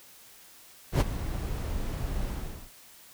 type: noise with ADSR envelope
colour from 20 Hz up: brown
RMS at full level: -17 dBFS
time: 0.92-2.71 s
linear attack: 88 ms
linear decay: 20 ms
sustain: -15 dB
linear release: 400 ms
effects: white hiss -53 dBFS RMS until 3.13 s